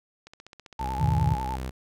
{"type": "click train", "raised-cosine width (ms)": 0.2, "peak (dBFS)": -28, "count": 10, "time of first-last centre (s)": [0.27, 0.858], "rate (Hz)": 15.3}
{"type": "tone with vibrato", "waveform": "sine", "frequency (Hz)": 862, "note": "A5", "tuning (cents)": -36, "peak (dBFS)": -30, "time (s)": [0.79, 1.56], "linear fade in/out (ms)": 5, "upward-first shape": "sine", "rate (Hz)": 10, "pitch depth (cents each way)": 73}
{"type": "tone with pitch glide", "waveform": "sawtooth", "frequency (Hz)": [65.1, 64.54], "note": ["C2", "C2"], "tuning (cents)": [-8, -23], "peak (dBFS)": -27, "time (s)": [0.79, 1.71], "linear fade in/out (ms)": 20, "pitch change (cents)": -15, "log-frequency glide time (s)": [1.04, 1.34]}
{"type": "chord", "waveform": "sine", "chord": "E major seventh", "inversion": "none", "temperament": "equal with one note detuned", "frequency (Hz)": [82.41, 103.83, 124.76, 155.56], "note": ["E2", "G#2", "B2", "D#3"], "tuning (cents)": [0, 0, 18, 0], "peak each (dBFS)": [-26, -29, -27, -25], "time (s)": [0.99, 1.35], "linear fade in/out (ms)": 10}
{"effects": []}